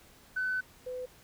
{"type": "tone pair in turn", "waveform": "sine", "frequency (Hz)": [1510, 503.9], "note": ["F#6", "B4"], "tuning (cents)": [35, 35], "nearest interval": "octave + perfect fifth", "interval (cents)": 1900, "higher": "first", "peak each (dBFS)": [-28, -35], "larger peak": "first", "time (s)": [[0.36, 0.61], [0.86, 1.06]], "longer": "first", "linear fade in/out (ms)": 10, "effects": ["tanh soft clip ceiling -24 dBFS", "pink hiss -58 dBFS RMS until 1.23 s"]}